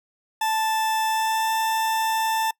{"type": "tone with pitch glide", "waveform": "40% pulse", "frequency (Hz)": [880, 887.7], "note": ["A5", "A5"], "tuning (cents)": [0, 15], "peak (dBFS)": -20, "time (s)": [0.41, 2.51], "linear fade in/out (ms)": 5, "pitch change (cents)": 15, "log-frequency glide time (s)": [1.07, 1.52], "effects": ["noise-tail reverb RT60 0.1 s tail -23 dB re dry"]}